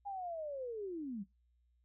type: linear sweep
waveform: sine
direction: down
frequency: 820 to 185 Hz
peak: -39 dBFS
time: 0.05-1.24 s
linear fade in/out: 20 ms
effects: noise-tail reverb RT60 0.2 s tail -21 dB re dry + added 60 Hz sine -70 dBFS peak until 1.84 s